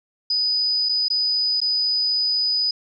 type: tone with dropouts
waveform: sine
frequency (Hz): 4978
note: D#8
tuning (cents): 0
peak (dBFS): -18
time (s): 0.3-2.71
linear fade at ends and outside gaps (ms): 5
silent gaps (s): 0.889-0.892 / 1.084-1.101 / 1.604-1.615
effects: none